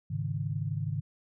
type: chord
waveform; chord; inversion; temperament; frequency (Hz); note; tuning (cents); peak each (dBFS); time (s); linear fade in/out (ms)
sine; Ab suspended fourth; none; equal with one note detuned; 103.83 / 136.37 / 155.56; Ab2 / Db3 / Eb3; 0 / -28 / 0; -34; 0.1-1.01; 10
effects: none